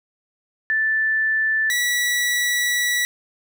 sine / sawtooth tone pair in turn, 1760 / 1946.1 Hz, A6 / B6, 0 / -26 cents, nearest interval major second, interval 174 cents, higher second, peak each -17 / -15 dBFS, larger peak second, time 0.7-1.7 / 1.7-3.05 s, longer second, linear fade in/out 0 ms, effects none

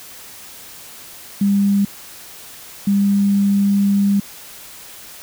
sine tone bursts at uneven times, 200.1 Hz, G3, 36 cents sharp, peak -12 dBFS, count 2, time 1.41-1.85 / 2.87-4.2 s, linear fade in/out 5 ms, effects white hiss -38 dBFS RMS until 5.22 s

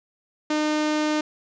sawtooth tone, 304.4 Hz, D#4, 38 cents flat, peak -17 dBFS, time 0.5-1.21 s, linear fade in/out 5 ms, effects resampled to 16000 Hz + 9-bit

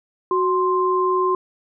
sine tone pair together, 370 / 1047.3 Hz, F#4 / C6, 0 / +1 cents, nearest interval octave + tritone, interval 1801 cents, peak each -19 dBFS, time 0.31-1.35 s, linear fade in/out 2 ms, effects none

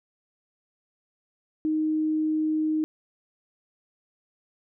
sine tone, 311.1 Hz, D#4, in tune, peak -22 dBFS, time 1.65-2.84 s, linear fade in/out 0 ms, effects none

